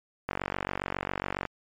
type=click train; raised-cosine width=0.5 ms; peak=-14 dBFS; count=56; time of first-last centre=0.29-1.453 s; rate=47.3 Hz; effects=MP3 64 kbps